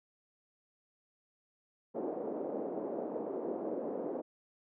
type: band-pass noise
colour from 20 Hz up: white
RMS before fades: -38 dBFS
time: 1.94-4.22 s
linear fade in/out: 20 ms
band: 260 to 560 Hz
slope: 24 dB/octave
effects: none